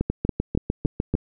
two click trains, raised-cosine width 3 ms, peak -9 / -9 dBFS, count 5 / 8, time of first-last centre 0.01-1.14 / 0.1-1.151 s, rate 3.54 / 6.66 Hz, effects none

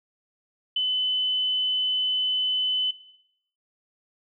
sine tone, 3020 Hz, F#7, 35 cents sharp, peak -21 dBFS, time 0.76-2.91 s, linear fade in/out 5 ms, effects noise-tail reverb RT60 0.7 s tail -17 dB re dry

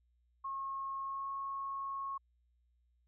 sine tone with pitch glide, 1085 to 1094.4 Hz, C#6 to C#6, -37 to -23 cents, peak -37 dBFS, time 0.44-2.18 s, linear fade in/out 10 ms, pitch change +14 cents, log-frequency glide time 1.03-1.28 s, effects added 60 Hz sine -70 dBFS peak until 3.07 s

